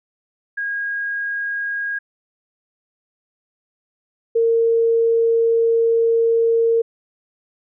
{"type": "tone pair in turn", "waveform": "sine", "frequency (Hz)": [1635, 458.8], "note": ["G#6", "A#4"], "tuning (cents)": [-28, -28], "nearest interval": "octave + minor seventh", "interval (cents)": 2200, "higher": "first", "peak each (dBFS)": [-21, -13], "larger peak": "second", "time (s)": [[0.57, 1.99], [4.35, 6.82]], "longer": "second", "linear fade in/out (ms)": 10, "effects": []}